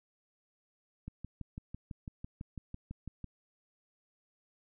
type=click train; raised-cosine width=5 ms; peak=-29 dBFS; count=14; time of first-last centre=1.08-3.243 s; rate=6.01 Hz; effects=none